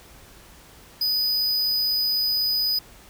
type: tone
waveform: square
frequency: 4978 Hz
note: D#8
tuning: in tune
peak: -21 dBFS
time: 1.01-2.79 s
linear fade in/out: 5 ms
effects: added 50 Hz sine -56 dBFS peak until 3.09 s + pink hiss -49 dBFS RMS until 3.09 s